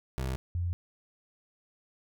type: tone pair in turn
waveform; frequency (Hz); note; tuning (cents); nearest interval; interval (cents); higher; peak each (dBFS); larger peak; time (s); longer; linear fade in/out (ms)
25% pulse / sine; 65 / 87.45; C2 / F2; -11 / +3; perfect fourth; 514; second; -27 / -28; first; 0.18-0.36 / 0.55-0.73; neither; 0
effects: none